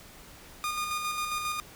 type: tone with tremolo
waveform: sawtooth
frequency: 1220 Hz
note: D#6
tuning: 34 cents flat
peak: -25 dBFS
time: 0.64-1.6 s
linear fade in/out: 0 ms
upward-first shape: square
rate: 7.4 Hz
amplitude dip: 35%
effects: pink hiss -50 dBFS RMS until 1.75 s